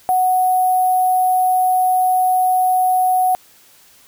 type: tone with sample-and-hold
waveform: sine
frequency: 740 Hz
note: F#5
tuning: in tune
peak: -12 dBFS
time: 0.09-3.35 s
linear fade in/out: 0 ms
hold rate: 11025 Hz
effects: white hiss -49 dBFS RMS until 4.07 s